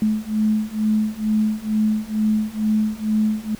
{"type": "beating tone pair", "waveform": "sine", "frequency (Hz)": [214.1, 216.3], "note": ["A3", "A3"], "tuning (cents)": [-47, -29], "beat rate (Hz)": 2.2, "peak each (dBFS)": [-21, -20], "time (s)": [0.02, 3.55], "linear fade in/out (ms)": 2, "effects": ["pink hiss -43 dBFS RMS until 3.59 s"]}